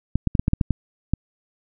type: clicks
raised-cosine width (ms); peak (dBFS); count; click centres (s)
5; -6; 9; 0.156 / 0.273 / 0.352 / 0.395 / 0.481 / 0.534 / 0.612 / 0.707 / 1.136
effects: none